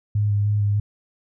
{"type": "tone with vibrato", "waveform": "sine", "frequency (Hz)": 103.3, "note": "G#2", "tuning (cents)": -9, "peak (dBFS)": -17, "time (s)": [0.15, 0.8], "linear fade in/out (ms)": 5, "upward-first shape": "square", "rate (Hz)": 3.3, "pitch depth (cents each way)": 15, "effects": []}